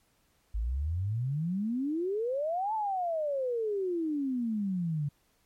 sine exponential two-way sweep, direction up then down, 50.6 to 893 to 140.7 Hz, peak -28 dBFS, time 0.54-5.09 s, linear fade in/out 10 ms, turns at 2.74 s, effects pink hiss -70 dBFS RMS until 5.45 s + MP3 64 kbps

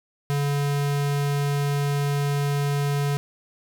square tone, 142.8 Hz, D3, 48 cents flat, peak -22 dBFS, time 0.3-3.17 s, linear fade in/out 0 ms, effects none

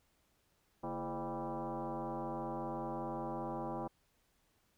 sine tone with frequency modulation, 230.6 Hz, A#3, 19 cents flat, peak -37 dBFS, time 0.83-3.88 s, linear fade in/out 10 ms, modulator 188 Hz, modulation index 4.3, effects pink hiss -75 dBFS RMS until 4.77 s

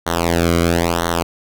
sawtooth tone with flanger, 84.8 Hz, E2, 50 cents sharp, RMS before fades -17 dBFS, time 0.06-1.23 s, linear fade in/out 10 ms, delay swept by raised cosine 0.4 to 1.15 ms, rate 1 Hz, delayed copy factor -0.95, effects none

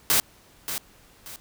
white noise with echo, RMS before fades -20 dBFS, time 0.1-0.2 s, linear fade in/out 0 ms, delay 580 ms, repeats 2, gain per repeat -10 dB, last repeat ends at 1.36 s, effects pink hiss -55 dBFS RMS until 1.4 s

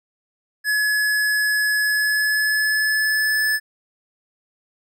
square tone with pitch glide, 1700 to 1735.7 Hz, G#6 to A6, +40 to -24 cents, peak -18 dBFS, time 0.64-3.6 s, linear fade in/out 50 ms, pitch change +36 cents, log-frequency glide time 1.82-3.49 s, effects none

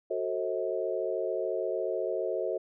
sine chord, F# diminished seventh, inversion none, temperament just, 370 / 444 / 532.8 / 639.4 Hz, F#4 / A4 / C5 / Eb5, 0 / +16 / +31 / +47 cents, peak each -34 dBFS, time 0.1-2.58 s, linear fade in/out 10 ms, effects none

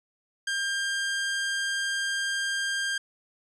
sawtooth tone, 1598 Hz, G6, 33 cents sharp, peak -23 dBFS, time 0.47-2.98 s, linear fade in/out 5 ms, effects resampled to 22050 Hz

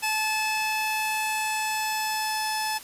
sawtooth tone pair together, 866.6 / 2600 Hz, A5 / E7, -27 / -24 cents, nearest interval octave + perfect fifth, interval 1903 cents, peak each -23 / -26 dBFS, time 0.02-2.79 s, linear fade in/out 20 ms, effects white hiss -44 dBFS RMS until 2.83 s + resampled to 32000 Hz

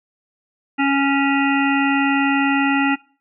harmonic tone, 277.2 Hz, C#4, in tune, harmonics 1 / 3 / 5 / 7 / 9 / 10, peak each -17 / -22 / -24 / -25 / -27 / -27 dBFS, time 0.78-2.96 s, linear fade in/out 20 ms, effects noise-tail reverb RT60 0.4 s tail -21 dB re dry

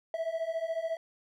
triangle beating tone pair, 646 / 660 Hz, E5 / E5, -35 / +2 cents, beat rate 14 Hz, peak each -33 / -31 dBFS, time 0.14-0.97 s, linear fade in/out 2 ms, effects none

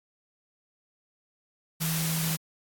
sine tone in noise, 161.8 Hz, E3, 32 cents flat, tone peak -28 dBFS, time 1.8-2.37 s, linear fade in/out 20 ms, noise white, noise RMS -31 dBFS, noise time 1.8-2.37 s, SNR 0 dB, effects AAC 64 kbps

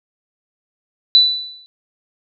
sine tone with exponential decay, 3977 Hz, B7, 11 cents sharp, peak -4 dBFS, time 1.15-1.66 s, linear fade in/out 0 ms, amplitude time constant 110 ms, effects none

